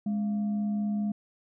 sine tone with frequency modulation, 207.7 Hz, G#3, in tune, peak -26 dBFS, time 0.06-1.12 s, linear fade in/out 5 ms, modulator 480 Hz, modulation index 0.22, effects none

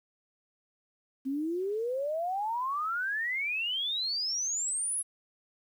sine exponential sweep, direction up, 260 to 11000 Hz, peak -29 dBFS, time 1.25-5.03 s, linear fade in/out 20 ms, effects 10-bit

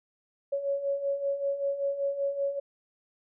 sine beating tone pair, 554.4 / 559.6 Hz, C#5 / C#5, 0 / +16 cents, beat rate 5.2 Hz, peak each -34 / -28 dBFS, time 0.52-2.6 s, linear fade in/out 10 ms, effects none

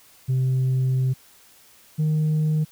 sine tone pair in turn, 130 / 154.6 Hz, C3 / D#3, -11 / -11 cents, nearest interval minor third, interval 300 cents, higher second, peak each -16 dBFS, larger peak neither, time 0.28-1.14 / 1.98-2.65 s, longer first, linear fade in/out 20 ms, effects tanh soft clip ceiling -17 dBFS + white hiss -53 dBFS RMS until 2.71 s

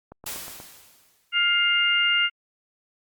click train, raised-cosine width 1 ms, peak -27 dBFS, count 5, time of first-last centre 0.12-0.601 s, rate 8.31 Hz
white noise with exponential decay, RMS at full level -31 dBFS, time 0.26-1.37 s, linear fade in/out 5 ms, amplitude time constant 240 ms
harmonic tone, 703 Hz, F5, 11 cents sharp, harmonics 2 / 3 / 4, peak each -24 / -24 / -21 dBFS, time 1.32-2.3 s, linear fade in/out 50 ms
effects Opus 48 kbps

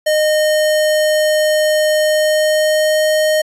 square tone with pitch glide, 614 to 618.6 Hz, D#5 to D#5, -23 to -10 cents, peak -12 dBFS, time 0.06-3.42 s, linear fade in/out 10 ms, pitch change +13 cents, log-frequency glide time 2-3.05 s, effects resampled to 32000 Hz

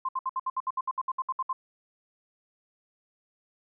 sine tone bursts, 1046.5 Hz, C6, in tune, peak -26 dBFS, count 15, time 0.05-1.53 s, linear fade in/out 5 ms, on 38 ms, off 65 ms, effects none

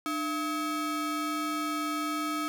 square ring-modulated tone, 489.8 Hz, B4, 14 cents flat, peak -27 dBFS, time 0.06-2.48 s, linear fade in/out 0 ms, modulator 790 Hz, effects none

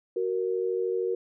sine tone pair together, 372.7 / 465.9 Hz, F#4 / A#4, +13 / -1 cents, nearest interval major third, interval 386 cents, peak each -28 dBFS, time 0.16-1.15 s, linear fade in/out 5 ms, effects none

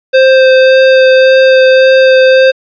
square tone with vibrato, 523.3 Hz, C5, in tune, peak -3 dBFS, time 0.13-2.52 s, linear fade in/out 20 ms, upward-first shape sine, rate 1.8 Hz, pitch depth 9 cents each way, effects resampled to 11025 Hz + 7-bit

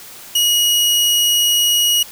sawtooth tone, 2900 Hz, F#7, 35 cents flat, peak -9 dBFS, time 0.35-2.03 s, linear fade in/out 5 ms, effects white hiss -37 dBFS RMS until 2.11 s

